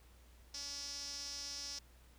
sawtooth tone with band-pass filter, 283.8 Hz, C#4, 41 cents sharp, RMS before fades -45 dBFS, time 0.54-1.79 s, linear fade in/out 5 ms, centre 5400 Hz, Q 7.5, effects added 60 Hz sine -60 dBFS peak until 2.18 s + pink hiss -67 dBFS RMS until 2.18 s

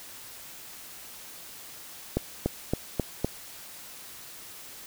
accelerating click train, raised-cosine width 2 ms, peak -11 dBFS, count 5, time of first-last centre 2.17-3.246 s, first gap 290 ms, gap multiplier 0.95, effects white hiss -45 dBFS RMS until 4.86 s

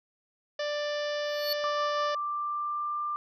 harmonic tone, 590 Hz, D5, 8 cents sharp, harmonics 1 / 2 / 3 / 4 / 5 / 6 / 7 / 8 / 9 / 10, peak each -30 / -42 / -38 / -48 / -43 / -44 / -50 / -45 / -47 / -53 dBFS, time 0.59-2.15 s, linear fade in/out 5 ms
square tone with exponential growth, 4435 Hz, C#8, in tune, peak -26 dBFS, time 1.25-1.53 s, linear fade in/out 2 ms, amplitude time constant 60 ms
sine tone with pitch glide, 1174.7 to 1189.7 Hz, D6 to D6, 0 to +22 cents, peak -29 dBFS, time 1.64-3.16 s, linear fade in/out 0 ms, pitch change +22 cents, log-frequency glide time 1.97-3.02 s
effects none

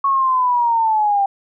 sine linear sweep, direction down, 1108.7 to 784 Hz, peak -13 dBFS, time 0.04-1.26 s, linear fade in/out 5 ms, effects none

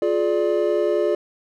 triangle chord, D diminished, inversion first, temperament just, 352.4 / 422.9 / 587.3 Hz, F4 / Ab4 / D5, +16 / +31 / 0 cents, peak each -20 dBFS, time 0.02-1.15 s, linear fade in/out 2 ms, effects none

